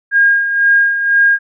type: tone with tremolo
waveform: sine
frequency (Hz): 1622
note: G#6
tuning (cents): -41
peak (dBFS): -6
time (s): 0.11-1.39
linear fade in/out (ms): 50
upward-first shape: sine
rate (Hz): 2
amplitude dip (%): 60
effects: none